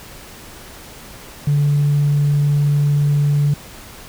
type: tone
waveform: sine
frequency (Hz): 144.9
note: D3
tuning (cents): -23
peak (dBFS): -11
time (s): 1.47-3.54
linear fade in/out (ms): 5
effects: tanh soft clip ceiling -9 dBFS + pink hiss -38 dBFS RMS until 4.08 s